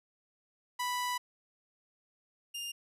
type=tone pair in turn; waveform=sawtooth; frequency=987.8 / 2809 Hz; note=B5 / F7; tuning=0 / +9 cents; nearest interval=octave + tritone; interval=1809 cents; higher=second; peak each=-28 / -34 dBFS; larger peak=first; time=0.79-1.18 / 2.54-2.72 s; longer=first; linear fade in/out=10 ms; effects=resampled to 32000 Hz